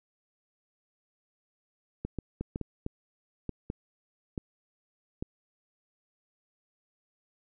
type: clicks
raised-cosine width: 3 ms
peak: -20 dBFS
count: 10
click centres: 2.05 / 2.187 / 2.41 / 2.559 / 2.613 / 2.864 / 3.493 / 3.701 / 4.378 / 5.225 s
effects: none